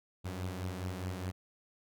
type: beating tone pair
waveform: sawtooth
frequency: 90.9 / 95.7 Hz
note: F#2 / G2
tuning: -30 / -41 cents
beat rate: 4.8 Hz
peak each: -34 / -38 dBFS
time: 0.24-1.32 s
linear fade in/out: 20 ms
effects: none